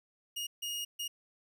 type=tone bursts at uneven times; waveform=sawtooth; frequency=2864 Hz; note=F7; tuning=43 cents sharp; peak=-32 dBFS; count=3; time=0.36-0.47 / 0.62-0.85 / 0.99-1.08 s; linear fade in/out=10 ms; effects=none